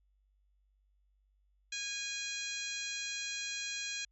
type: harmonic tone with a mistuned harmonic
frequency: 821 Hz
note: G#5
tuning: 20 cents flat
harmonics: 2 / 3 / 4 / 5 / 6 / 7 / 8 / 9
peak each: -46 / -42 / -45 / -43 / -54 / -47 / -45 / -49 dBFS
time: 1.72-4.05 s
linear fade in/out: 5 ms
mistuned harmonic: 7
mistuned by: +17 cents
effects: added 49 Hz sine -69 dBFS peak until 4.11 s